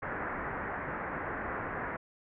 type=low-pass noise; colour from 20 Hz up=white; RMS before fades=-37 dBFS; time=0.02-1.97 s; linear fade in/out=10 ms; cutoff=1900 Hz; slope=48 dB/octave; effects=none